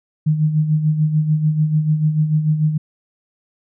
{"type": "tone with tremolo", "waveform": "sine", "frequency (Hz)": 154, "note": "D#3", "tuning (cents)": -17, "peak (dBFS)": -11, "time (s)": [0.26, 2.78], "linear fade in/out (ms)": 10, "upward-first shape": "sine", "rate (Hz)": 6.8, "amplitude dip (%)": 60, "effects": []}